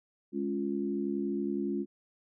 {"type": "chord", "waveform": "sine", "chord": "Db major", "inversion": "second", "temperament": "equal", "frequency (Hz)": [207.7, 277.2, 349.2], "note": ["Ab3", "Db4", "F4"], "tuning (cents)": [0, 0, 0], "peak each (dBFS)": -34, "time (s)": [0.32, 1.86], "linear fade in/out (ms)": 50, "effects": []}